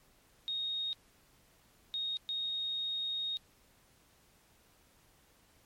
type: tone bursts at uneven times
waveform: sine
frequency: 3729 Hz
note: A#7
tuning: in tune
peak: -33 dBFS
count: 3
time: 0.48-0.93 / 1.94-2.17 / 2.29-3.37 s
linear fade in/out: 0 ms
effects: pink hiss -66 dBFS RMS until 5.65 s + MP3 64 kbps